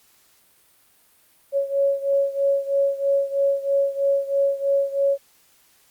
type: beating tone pair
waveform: sine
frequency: 554.4 / 557.5 Hz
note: C#5 / C#5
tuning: 0 / +10 cents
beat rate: 3.1 Hz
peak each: -20 / -23 dBFS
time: 1.52-5.18 s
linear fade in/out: 50 ms
effects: white hiss -58 dBFS RMS until 5.9 s + Opus 48 kbps